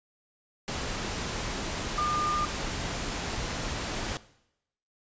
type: tone in noise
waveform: sine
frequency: 1207 Hz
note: D6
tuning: 47 cents sharp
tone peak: -26 dBFS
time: 1.98-2.45 s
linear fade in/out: 0 ms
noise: pink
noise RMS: -33 dBFS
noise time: 0.68-4.17 s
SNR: +4 dB
effects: noise-tail reverb RT60 0.8 s tail -18 dB re dry + resampled to 16000 Hz